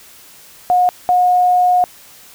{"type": "tone bursts at uneven times", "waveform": "sine", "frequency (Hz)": 722, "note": "F#5", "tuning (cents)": -43, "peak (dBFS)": -9, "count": 2, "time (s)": [[0.7, 0.89], [1.09, 1.84]], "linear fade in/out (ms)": 0, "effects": ["white hiss -42 dBFS RMS until 2.34 s"]}